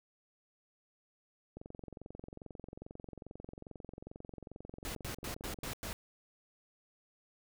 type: click train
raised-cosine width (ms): 2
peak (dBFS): -33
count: 93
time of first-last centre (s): 1.57-5.677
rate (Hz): 22.4
type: noise bursts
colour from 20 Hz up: pink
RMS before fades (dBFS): -41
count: 6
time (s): 4.85-5.93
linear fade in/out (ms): 0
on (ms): 100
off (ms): 96
effects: none